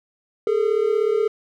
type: tone pair together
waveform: triangle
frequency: 413 / 449.5 Hz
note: G#4 / A4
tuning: -10 / +37 cents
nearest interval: minor second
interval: 147 cents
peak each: -18 dBFS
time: 0.47-1.28 s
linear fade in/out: 2 ms
effects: none